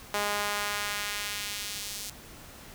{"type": "tone with high-pass filter sweep", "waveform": "sawtooth", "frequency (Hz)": 205.8, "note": "G#3", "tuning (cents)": -16, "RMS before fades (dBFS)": -33, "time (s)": [0.14, 2.1], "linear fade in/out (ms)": 2, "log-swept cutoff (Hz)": [680, 5300], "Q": 0.85, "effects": ["pink hiss -48 dBFS RMS until 2.74 s"]}